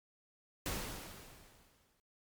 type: noise with exponential decay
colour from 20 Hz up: pink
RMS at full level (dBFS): -37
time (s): 0.66-2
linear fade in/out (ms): 0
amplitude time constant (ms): 290
effects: Opus 48 kbps